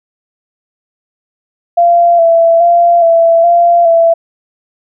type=tone with vibrato; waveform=sine; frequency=678 Hz; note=E5; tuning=49 cents sharp; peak=-4 dBFS; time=1.77-4.14 s; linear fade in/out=10 ms; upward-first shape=square; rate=1.2 Hz; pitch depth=28 cents each way; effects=none